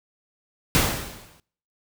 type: noise with exponential decay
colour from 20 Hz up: pink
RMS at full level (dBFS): -17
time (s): 0.75-1.4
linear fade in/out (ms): 0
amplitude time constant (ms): 140
effects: noise-tail reverb RT60 0.6 s tail -24 dB re dry